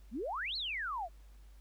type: exponential two-way sweep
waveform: sine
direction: up then down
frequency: 196 to 4440 to 627 Hz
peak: -35 dBFS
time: 0.11-1.09 s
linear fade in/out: 50 ms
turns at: 0.56 s
effects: added 50 Hz sine -53 dBFS peak until 1.6 s + pink hiss -69 dBFS RMS until 1.6 s